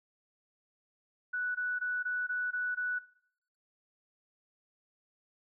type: tone bursts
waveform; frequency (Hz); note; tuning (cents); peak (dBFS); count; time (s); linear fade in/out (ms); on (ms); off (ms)
sine; 1480; F#6; 0; -31; 7; 1.33-2.99; 10; 220; 20
effects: noise-tail reverb RT60 0.7 s tail -20 dB re dry